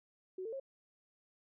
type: tone with pitch steps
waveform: sine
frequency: 373.1 / 448.8 / 540 Hz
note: F#4 / A4 / C#5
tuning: +14 / +34 / -45 cents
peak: -39 dBFS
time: 0.38-0.599 s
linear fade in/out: 5 ms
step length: 73 ms
effects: none